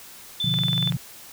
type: tone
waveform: sine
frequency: 3520 Hz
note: A7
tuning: in tune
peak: -23 dBFS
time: 0.4-0.9 s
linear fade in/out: 2 ms
type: chord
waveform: sine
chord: B diminished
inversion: none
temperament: equal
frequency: 123.47 / 146.83 / 174.61 Hz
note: B2 / D3 / F3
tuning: 0 / 0 / 0 cents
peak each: -27 dBFS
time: 0.44-0.97 s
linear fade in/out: 5 ms
type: click train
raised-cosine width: 0.3 ms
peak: -17 dBFS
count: 9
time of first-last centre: 0.54-0.923 s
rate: 20.9 Hz
effects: white hiss -44 dBFS RMS until 1.32 s